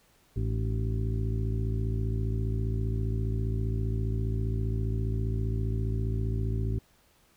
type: harmonic tone with a mistuned harmonic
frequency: 55 Hz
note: A1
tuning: in tune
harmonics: 1 / 2 / 3 / 4 / 5 / 6 / 7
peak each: -30 / -29 / -42 / -40 / -43 / -49 / -41 dBFS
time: 0.36-6.79 s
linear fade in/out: 5 ms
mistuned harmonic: 5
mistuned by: +85 cents
effects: pink hiss -64 dBFS RMS until 7.36 s